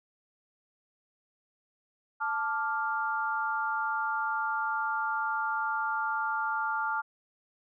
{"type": "chord", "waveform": "sine", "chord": "D minor", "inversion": "second", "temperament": "equal", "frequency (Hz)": [880, 1174.7, 1396.9], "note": ["A5", "D6", "F6"], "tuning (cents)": [0, 0, 0], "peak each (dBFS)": [-32, -35, -31], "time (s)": [2.2, 7.02], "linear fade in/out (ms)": 20, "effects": []}